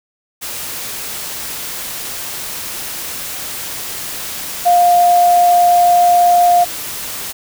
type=tone in noise; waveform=sine; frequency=704 Hz; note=F5; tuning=14 cents sharp; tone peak=-7 dBFS; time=4.65-6.65 s; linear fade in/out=20 ms; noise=white; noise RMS=-25 dBFS; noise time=0.41-7.33 s; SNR=+15 dB; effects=none